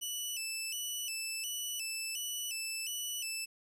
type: tone with vibrato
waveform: 15% pulse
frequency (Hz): 2794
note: F7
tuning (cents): 0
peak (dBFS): -29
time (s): 0.01-3.46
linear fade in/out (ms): 20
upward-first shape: square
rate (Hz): 1.4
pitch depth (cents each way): 99
effects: 11-bit